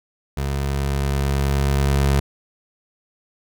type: tone with level ramp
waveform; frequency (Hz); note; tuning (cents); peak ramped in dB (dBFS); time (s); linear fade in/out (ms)
25% pulse; 69.3; C#2; 0; -18 to -11; 0.37-2.2; 5
effects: none